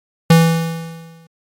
square tone with exponential decay, 164.81 Hz, E3, in tune, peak -5 dBFS, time 0.3-1.27 s, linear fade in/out 5 ms, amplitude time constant 210 ms, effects MP3 64 kbps

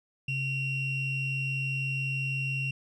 triangle ring-modulated tone, 1306 Hz, E6, 17 cents flat, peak -22 dBFS, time 0.28-2.71 s, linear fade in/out 5 ms, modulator 1440 Hz, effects tanh soft clip ceiling -23 dBFS

